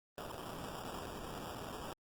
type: noise with sample-and-hold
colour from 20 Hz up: white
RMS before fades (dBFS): -45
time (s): 0.18-1.93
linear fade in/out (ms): 0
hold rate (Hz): 2100
effects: Opus 24 kbps